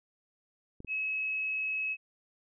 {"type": "clicks", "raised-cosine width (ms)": 3, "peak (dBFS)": -32, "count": 2, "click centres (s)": [0.804, 0.847]}
{"type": "tone", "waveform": "sine", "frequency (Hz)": 2571, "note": "E7", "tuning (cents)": -44, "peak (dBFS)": -30, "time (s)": [0.87, 1.97], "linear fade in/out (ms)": 50}
{"effects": []}